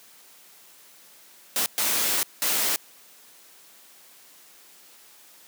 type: noise bursts at uneven times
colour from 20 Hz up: white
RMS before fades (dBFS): -24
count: 3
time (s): 1.56-1.66 / 1.78-2.23 / 2.42-2.76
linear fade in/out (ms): 0
effects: white hiss -52 dBFS RMS until 5.47 s + high-pass 200 Hz 12 dB/octave